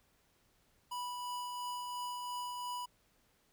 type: tone with tremolo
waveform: square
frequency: 983 Hz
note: B5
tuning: 8 cents flat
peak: -38 dBFS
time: 0.91-2.86 s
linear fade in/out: 10 ms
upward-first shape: triangle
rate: 2.9 Hz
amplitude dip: 30%
effects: pink hiss -72 dBFS RMS until 3.52 s